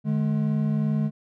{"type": "tone pair together", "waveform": "triangle", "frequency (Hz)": [150, 212.7], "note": ["D3", "G#3"], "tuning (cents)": [37, 42], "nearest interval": "tritone", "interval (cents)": 605, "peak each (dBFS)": -22, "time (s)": [0.04, 1.11], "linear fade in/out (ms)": 50, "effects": []}